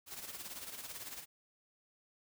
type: noise with tremolo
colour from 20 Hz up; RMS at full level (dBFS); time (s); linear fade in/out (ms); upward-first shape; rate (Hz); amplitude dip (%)
white; -44; 0.06-1.26; 50; sine; 18; 60
effects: none